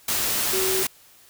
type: tone in noise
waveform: sine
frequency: 378.8 Hz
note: F#4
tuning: 41 cents sharp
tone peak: -24 dBFS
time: 0.53-0.83 s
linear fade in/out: 5 ms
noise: white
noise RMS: -24 dBFS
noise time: 0.08-0.87 s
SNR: -3 dB
effects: white hiss -53 dBFS RMS until 1.29 s